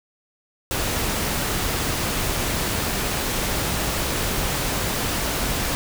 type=noise; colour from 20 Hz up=pink; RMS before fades=-24 dBFS; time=0.71-5.75 s; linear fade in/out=0 ms; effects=none